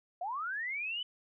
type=linear sweep; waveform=sine; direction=up; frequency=670 to 3032 Hz; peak=-34 dBFS; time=0.21-1.03 s; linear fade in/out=5 ms; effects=none